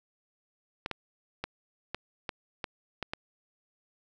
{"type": "clicks", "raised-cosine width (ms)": 0.3, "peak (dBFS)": -17, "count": 8, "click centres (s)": [0.861, 0.913, 1.44, 1.946, 2.292, 2.642, 3.027, 3.135], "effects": []}